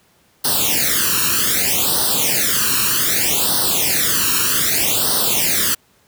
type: noise with flanger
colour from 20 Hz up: white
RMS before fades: -17 dBFS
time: 0.44-5.75 s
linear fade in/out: 10 ms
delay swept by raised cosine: 0.21 to 0.73 ms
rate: 0.64 Hz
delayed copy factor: +0.95
effects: pink hiss -56 dBFS RMS until 6.07 s + high-pass 80 Hz 12 dB/octave